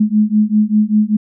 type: beating tone pair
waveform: sine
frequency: 210 / 215.1 Hz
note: G#3 / A3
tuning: +19 / -39 cents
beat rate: 5.1 Hz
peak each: -13 dBFS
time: 0-1.17 s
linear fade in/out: 10 ms
effects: none